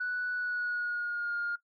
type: tone with pitch glide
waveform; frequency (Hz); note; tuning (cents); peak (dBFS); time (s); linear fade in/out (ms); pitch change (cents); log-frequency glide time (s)
sine; 1480 to 1415.6; F#6 to F6; 0 to +23; -29; 0-1.56; 10; -77; 0.33-1.36
effects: noise-tail reverb RT60 0.1 s tail -18 dB re dry + tanh soft clip ceiling -26 dBFS